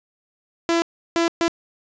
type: tone bursts at uneven times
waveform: sawtooth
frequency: 336 Hz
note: E4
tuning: 33 cents sharp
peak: -13 dBFS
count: 3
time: 0.69-0.82 / 1.16-1.28 / 1.41-1.48 s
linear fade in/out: 0 ms
effects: resampled to 16000 Hz + 8-bit